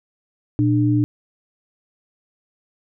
sine tone pair together, 118.6 / 298.9 Hz, A#2 / D4, +30 / +31 cents, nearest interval octave + major third, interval 1601 cents, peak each -17 dBFS, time 0.59-1.04 s, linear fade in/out 0 ms, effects none

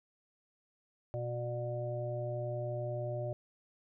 harmonic tone with a mistuned harmonic, 121.5 Hz, B2, 28 cents flat, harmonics 1 / 3 / 5 / 6, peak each -37 / -44 / -38 / -49 dBFS, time 1.14-3.33 s, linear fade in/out 0 ms, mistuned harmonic 5, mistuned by -27 cents, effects none

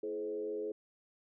sine tone with frequency modulation, 425.2 Hz, G#4, 41 cents sharp, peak -35 dBFS, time 0.03-0.72 s, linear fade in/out 5 ms, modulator 94.1 Hz, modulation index 0.81, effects none

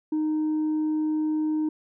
sine tone with tanh clipping, 309 Hz, D#4, 12 cents flat, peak -23 dBFS, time 0.12-1.69 s, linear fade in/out 5 ms, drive 1 dB, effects none

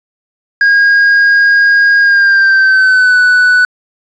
triangle tone with pitch glide, 1631 to 1487 Hz, G#6 to F#6, -32 to +8 cents, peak -3 dBFS, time 0.61-3.65 s, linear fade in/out 2 ms, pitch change -160 cents, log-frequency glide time 2.01-3.19 s, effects resampled to 16000 Hz + 7-bit

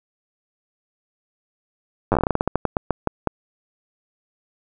slowing click train, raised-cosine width 1 ms, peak -4 dBFS, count 19, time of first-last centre 2.12-3.273 s, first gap 9 ms, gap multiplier 1.2, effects none

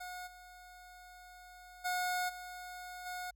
25% pulse tone with level steps, 725 Hz, F#5, 35 cents flat, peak -39 / -49 / -29 / -41 / -36 dBFS, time 0-3.31 s, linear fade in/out 10 ms, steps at 0.26 / 1.84 / 2.28 / 3.05 s, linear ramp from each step 20 ms, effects added 50 Hz sine -64 dBFS peak until 3.35 s

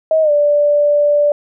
sine tone with pitch glide, 635 to 585.7 Hz, D#5 to D5, +35 to -5 cents, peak -9 dBFS, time 0.11-1.32 s, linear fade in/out 2 ms, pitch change -140 cents, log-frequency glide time 0.22-0.31 s, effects none

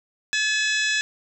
harmonic tone with a mistuned harmonic, 857 Hz, A5, 46 cents flat, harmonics 2 / 3 / 4 / 5 / 6 / 7 / 8 / 9, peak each -23 / -27 / -29 / -31 / -33 / -34 / -35 / -36 dBFS, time 0.33-1.01 s, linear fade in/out 0 ms, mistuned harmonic 5, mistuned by -110 cents, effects none

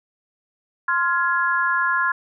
sine chord, F minor, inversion second, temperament equal with one note detuned, 1046.5 / 1396.9 / 1679.6 Hz, C6 / F6 / Ab6, 0 / 0 / +19 cents, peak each -22 dBFS, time 0.88-2.12 s, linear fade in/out 5 ms, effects none

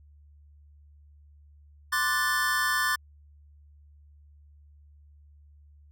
square chord, D dominant seventh, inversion third, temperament equal, 1046.5 / 1174.7 / 1480 / 1760 Hz, C6 / D6 / F#6 / A6, 0 / 0 / 0 / 0 cents, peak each -33 / -32 / -33 / -27 dBFS, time 1.92-2.96 s, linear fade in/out 10 ms, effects added 73 Hz sine -52 dBFS peak until 5.91 s

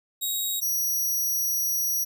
10% pulse tone pair in turn, 3797 / 5789 Hz, A#7 / F#8, +31 / -39 cents, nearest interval perfect fifth, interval 730 cents, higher second, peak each -18 dBFS, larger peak neither, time 0.21-0.61 / 0.61-2.05 s, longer second, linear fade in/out 20 ms, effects none

